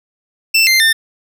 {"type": "tone with pitch steps", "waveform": "25% pulse", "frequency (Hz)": [2669, 2088, 1799], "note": ["E7", "C7", "A6"], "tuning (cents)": [21, -4, 38], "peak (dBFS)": -5, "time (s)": [0.54, 0.93], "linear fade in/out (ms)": 10, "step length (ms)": 130, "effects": []}